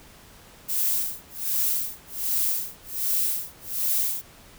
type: noise with tremolo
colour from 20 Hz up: violet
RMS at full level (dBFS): -23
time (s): 0.68-4.22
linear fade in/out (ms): 20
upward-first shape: sine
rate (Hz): 1.3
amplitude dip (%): 100
effects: pink hiss -50 dBFS RMS until 4.58 s